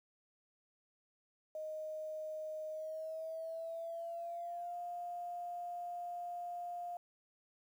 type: tone with pitch glide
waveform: sine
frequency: 622.3 to 702.6 Hz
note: D#5 to F5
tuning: 0 to +10 cents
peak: -40 dBFS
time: 1.55-6.97 s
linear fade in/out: 2 ms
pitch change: +210 cents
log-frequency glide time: 2.7-4.75 s
effects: 11-bit